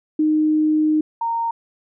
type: tone pair in turn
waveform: sine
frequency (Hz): 308.2 / 923.6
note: D#4 / A#5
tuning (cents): -16 / -16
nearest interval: octave + perfect fifth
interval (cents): 1900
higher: second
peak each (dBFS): -14 / -19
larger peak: first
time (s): 0.19-1.01 / 1.21-1.51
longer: first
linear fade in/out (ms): 5
effects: none